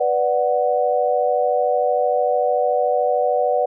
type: chord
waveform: sine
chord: B minor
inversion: none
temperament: equal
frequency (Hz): 493.9 / 587.3 / 740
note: B4 / D5 / F#5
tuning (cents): 0 / 0 / 0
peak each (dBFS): -20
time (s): 0-3.66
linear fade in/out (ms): 10
effects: none